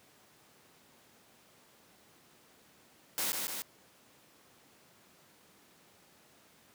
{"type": "noise with echo", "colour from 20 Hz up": "white", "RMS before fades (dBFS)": -33, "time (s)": [3.18, 3.32], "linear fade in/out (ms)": 0, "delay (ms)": 150, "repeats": 2, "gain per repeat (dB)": -3, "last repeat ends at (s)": 3.62, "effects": ["pink hiss -62 dBFS RMS until 6.74 s", "high-pass 150 Hz 12 dB/octave"]}